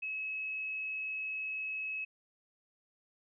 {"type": "tone", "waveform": "sine", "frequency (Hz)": 2574, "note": "E7", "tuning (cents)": -42, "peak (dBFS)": -35, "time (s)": [0.02, 2.05], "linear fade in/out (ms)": 10, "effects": []}